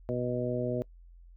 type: harmonic tone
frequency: 123.47 Hz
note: B2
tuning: in tune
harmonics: 1 / 2 / 3 / 4 / 5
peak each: -35 / -35 / -35 / -35 / -35 dBFS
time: 0.09-0.82 s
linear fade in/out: 0 ms
effects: noise-tail reverb RT60 0.1 s tail -23 dB re dry + added 43 Hz sine -50 dBFS peak until 1.36 s